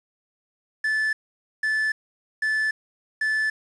triangle tone bursts, 1744 Hz, A6, 16 cents flat, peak -19 dBFS, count 4, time 0.84-3.5 s, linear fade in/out 5 ms, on 290 ms, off 500 ms, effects resampled to 24000 Hz + 8-bit

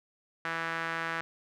sawtooth tone with band-pass filter, 164.81 Hz, E3, in tune, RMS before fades -34 dBFS, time 0.45-1.21 s, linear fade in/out 0 ms, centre 1600 Hz, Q 2.3, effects none

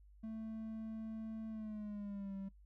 triangle tone with pitch glide, 221.1 to 194.72 Hz, A3 to G3, +9 to -11 cents, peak -40 dBFS, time 0.23-2.49 s, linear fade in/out 10 ms, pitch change -220 cents, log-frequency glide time 1.49-2.35 s, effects noise-tail reverb RT60 0.1 s tail -20 dB re dry + added 50 Hz sine -59 dBFS peak until 2.65 s

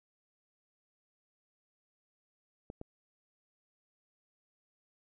clicks, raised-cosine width 2 ms, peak -29 dBFS, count 2, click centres 2.701 / 2.814 s, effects none

